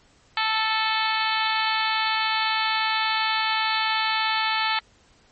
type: harmonic tone with a mistuned harmonic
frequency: 440 Hz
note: A4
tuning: in tune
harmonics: 2 / 3 / 4 / 5 / 6 / 7 / 8 / 9 / 10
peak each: -26 / -28 / -29 / -30 / -31 / -31 / -32 / -33 / -33 dBFS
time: 0.37-4.79 s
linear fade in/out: 2 ms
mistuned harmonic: 6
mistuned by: -27 cents
effects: pink hiss -58 dBFS RMS until 5.31 s + MP3 32 kbps